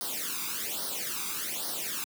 white noise with flanger, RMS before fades -34 dBFS, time 0.01-2.04 s, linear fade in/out 0 ms, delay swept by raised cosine 0.2 to 0.84 ms, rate 1.2 Hz, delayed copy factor +0.85, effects high-pass 200 Hz 12 dB/octave

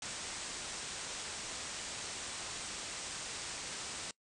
white low-pass noise, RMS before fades -43 dBFS, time 0.02-4.11 s, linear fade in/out 2 ms, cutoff 8900 Hz, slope 96 dB/octave, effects noise-tail reverb RT60 0.1 s tail -23 dB re dry

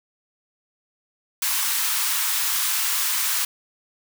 white high-pass noise, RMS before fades -23 dBFS, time 1.42-3.45 s, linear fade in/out 5 ms, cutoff 890 Hz, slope 48 dB/octave, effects none

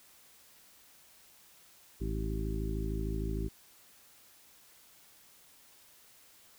harmonic tone with a mistuned harmonic, 53.3 Hz, G#1, 46 cents sharp, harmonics 1 / 2 / 3 / 4 / 5 / 6 / 7, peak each -34 / -40 / -41 / -43 / -45 / -43 / -42 dBFS, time 2-3.49 s, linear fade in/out 20 ms, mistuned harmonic 7, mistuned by +59 cents, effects white hiss -60 dBFS RMS until 6.58 s

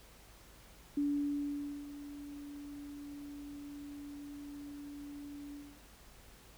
sine tone with ADSR envelope, 288 Hz, D4, 34 cents flat, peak -29 dBFS, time 0.97-5.8 s, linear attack 5 ms, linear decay 870 ms, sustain -15 dB, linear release 260 ms, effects added 50 Hz sine -61 dBFS peak until 6.57 s + pink hiss -59 dBFS RMS until 6.57 s

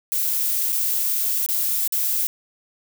violet noise with dropouts, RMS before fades -22 dBFS, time 0.12-2.27 s, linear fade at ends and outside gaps 0 ms, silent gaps 0.721-0.727 / 1.462-1.488 / 1.877-1.923 s, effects none

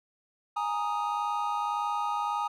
triangle chord, Ab suspended second, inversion none, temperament equal, 830.6 / 932.3 / 1244.5 Hz, Ab5 / Bb5 / Eb6, 0 / 0 / 0 cents, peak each -30 / -31 / -30 dBFS, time 0.56-2.48 s, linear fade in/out 10 ms, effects none

